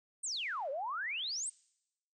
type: exponential two-way sweep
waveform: sine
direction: down then up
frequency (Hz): 8900 to 519 to 8900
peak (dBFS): -35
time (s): 0.23-1.5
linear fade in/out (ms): 10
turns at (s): 0.7
effects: noise-tail reverb RT60 0.9 s tail -25 dB re dry